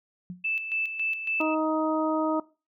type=tone with exponential decay; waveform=sine; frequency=180 Hz; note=F#3; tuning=47 cents flat; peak=-31 dBFS; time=0.3-0.51 s; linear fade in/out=0 ms; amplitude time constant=45 ms
type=tone with tremolo; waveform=sine; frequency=2637 Hz; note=E7; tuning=in tune; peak=-25 dBFS; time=0.44-1.55 s; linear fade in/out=10 ms; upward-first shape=square; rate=3.6 Hz; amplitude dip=60%
type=harmonic tone; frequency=313.4 Hz; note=D#4; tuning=13 cents sharp; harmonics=1 / 2 / 3 / 4; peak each=-26 / -29 / -31 / -32 dBFS; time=1.4-2.4 s; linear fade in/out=5 ms
effects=noise-tail reverb RT60 0.3 s tail -20 dB re dry